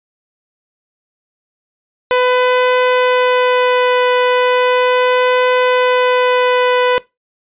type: tone with vibrato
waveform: sawtooth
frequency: 500 Hz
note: B4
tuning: 21 cents sharp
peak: -6 dBFS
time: 2.11-6.98 s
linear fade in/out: 0 ms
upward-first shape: triangle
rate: 0.37 Hz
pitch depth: 9 cents each way
effects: noise-tail reverb RT60 0.2 s tail -20 dB re dry + resampled to 8000 Hz